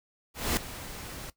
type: noise with ADSR envelope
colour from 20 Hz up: pink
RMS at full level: -26 dBFS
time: 0.34-1.3 s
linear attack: 230 ms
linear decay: 3 ms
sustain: -15 dB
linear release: 3 ms
effects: noise-tail reverb RT60 0.1 s tail -17 dB re dry